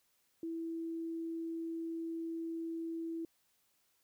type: tone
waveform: sine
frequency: 329.6 Hz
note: E4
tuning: in tune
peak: -37 dBFS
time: 0.43-3.25 s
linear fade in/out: 2 ms
effects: white hiss -75 dBFS RMS until 4.03 s